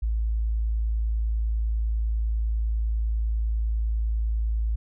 sine tone, 55 Hz, A1, in tune, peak -22 dBFS, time 0.02-4.76 s, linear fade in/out 10 ms, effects none

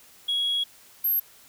sine tone pair in turn, 3322 / 12557 Hz, G#7 / G9, 0 / +2 cents, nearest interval octave + major seventh, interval 2302 cents, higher second, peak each -21 / -18 dBFS, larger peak second, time 0.28-0.64 / 1.04-1.2 s, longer first, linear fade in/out 10 ms, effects tanh soft clip ceiling -20 dBFS + white hiss -53 dBFS RMS until 1.48 s

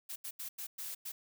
blue noise bursts at uneven times, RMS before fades -42 dBFS, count 6, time 0.09-0.16 / 0.24-0.31 / 0.39-0.49 / 0.58-0.67 / 0.78-0.95 / 1.05-1.12 s, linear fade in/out 10 ms, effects none

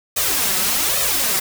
white noise with flanger, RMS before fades -19 dBFS, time 0.16-1.4 s, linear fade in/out 10 ms, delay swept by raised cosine 1.6 to 5.4 ms, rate 1.2 Hz, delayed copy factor +0.95, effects none

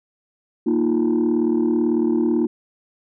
sine chord, Bb suspended fourth, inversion none, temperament equal, 233.1 / 311.1 / 349.2 Hz, Bb3 / Eb4 / F4, 0 / 0 / 0 cents, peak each -19 dBFS, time 0.66-2.47 s, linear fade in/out 10 ms, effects tanh soft clip ceiling -12 dBFS

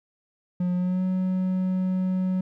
triangle tone with pitch glide, 179.1 to 185.63 Hz, F3 to F#3, +44 to +6 cents, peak -20 dBFS, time 0.6-2.41 s, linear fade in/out 5 ms, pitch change +62 cents, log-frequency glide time 0.76-1.03 s, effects none

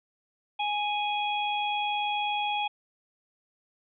harmonic tone, 830.6 Hz, G#5, in tune, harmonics 1 / 3 / 4, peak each -28 / -33 / -34 dBFS, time 0.59-2.68 s, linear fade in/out 10 ms, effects none

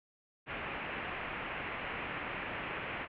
white low-pass noise, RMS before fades -40 dBFS, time 0.46-3.08 s, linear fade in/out 50 ms, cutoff 2700 Hz, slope 48 dB/octave, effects none

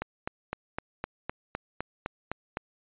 click train, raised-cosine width 0.5 ms, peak -16 dBFS, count 11, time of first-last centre 0.02-2.571 s, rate 3.92 Hz, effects resampled to 8000 Hz

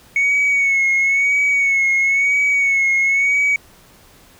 sine tone with vibrato, 2214 Hz, C#7, 3 cents flat, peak -11 dBFS, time 0.16-3.56 s, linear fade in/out 2 ms, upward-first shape sine, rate 0.99 Hz, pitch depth 44 cents each way, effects tanh soft clip ceiling -11 dBFS + pink hiss -48 dBFS RMS until 4.39 s

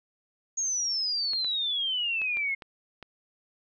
sine exponential sweep, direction down, 6645 to 2140 Hz, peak -26 dBFS, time 0.57-2.55 s, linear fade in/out 10 ms
clicks, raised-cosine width 0.3 ms, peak -26 dBFS, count 6, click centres 1.334 / 1.446 / 2.217 / 2.371 / 2.622 / 3.027 s
effects none

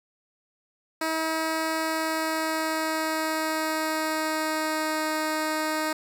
10% pulse tone with pitch glide, 320 to 311.2 Hz, D#4 to D#4, +49 to 0 cents, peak -17 dBFS, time 1.01-5.93 s, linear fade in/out 5 ms, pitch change -49 cents, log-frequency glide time 1.79-5.15 s, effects none

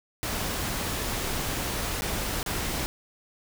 pink noise with dropouts, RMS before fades -30 dBFS, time 0.23-2.86 s, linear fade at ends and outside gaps 0 ms, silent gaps 2.009-2.02 / 2.429-2.462 s, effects none

